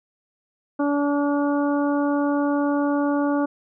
harmonic tone, 287.4 Hz, D4, 37 cents flat, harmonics 1 / 2 / 3 / 4 / 5, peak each -20 / -26 / -30 / -32 / -34 dBFS, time 0.79-3.46 s, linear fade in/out 10 ms, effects none

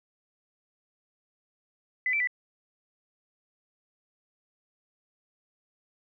sine tone with pitch steps, 2009 / 2332 / 1980 Hz, B6 / D7 / B6, +29 / -13 / +4 cents, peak -24 dBFS, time 2.06-2.273 s, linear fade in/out 2 ms, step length 71 ms, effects none

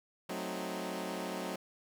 15% pulse chord, F# diminished seventh, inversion none, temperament equal, 185 / 220 / 261.6 / 311.1 Hz, F#3 / A3 / C4 / Eb4, 0 / 0 / 0 / 0 cents, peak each -34 / -37 / -37 / -37 dBFS, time 0.29-1.56 s, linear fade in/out 5 ms, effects none

